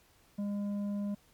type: tone with tanh clipping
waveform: sine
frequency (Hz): 203.3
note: G#3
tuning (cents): -37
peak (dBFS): -33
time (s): 0.38-1.15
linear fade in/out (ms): 10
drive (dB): 7
effects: pink hiss -65 dBFS RMS until 1.33 s + MP3 96 kbps